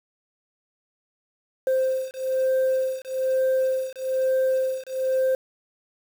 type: beating tone pair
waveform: sine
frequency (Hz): 522 / 523.1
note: C5 / C5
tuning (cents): -4 / -1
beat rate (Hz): 1.1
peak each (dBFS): -22 / -22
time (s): 1.67-5.35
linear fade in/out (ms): 2
effects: tanh soft clip ceiling -17 dBFS + 7-bit